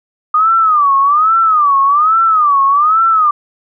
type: tone with vibrato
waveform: sine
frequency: 1213 Hz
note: D#6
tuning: 44 cents flat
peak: -7 dBFS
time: 0.34-3.31 s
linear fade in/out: 5 ms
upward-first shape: sine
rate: 1.2 Hz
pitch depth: 180 cents each way
effects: none